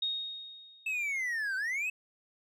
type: tone with exponential decay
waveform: sine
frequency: 3729 Hz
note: A#7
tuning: in tune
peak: -28 dBFS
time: 0.02-1.17 s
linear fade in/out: 5 ms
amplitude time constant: 250 ms
type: linear two-way sweep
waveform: triangle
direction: down then up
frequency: 2637 to 1499 to 2637 Hz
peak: -29 dBFS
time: 0.86-1.9 s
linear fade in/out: 5 ms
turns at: 1.56 s
effects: none